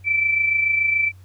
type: tone pair together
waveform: sine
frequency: 2326 / 2353 Hz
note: D7 / D7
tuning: -17 / +3 cents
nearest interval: unison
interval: 20 cents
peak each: -17 / -26 dBFS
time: 0.04-1.12 s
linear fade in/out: 50 ms
effects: added 93 Hz sine -42 dBFS peak until 1.24 s + pink hiss -59 dBFS RMS until 1.24 s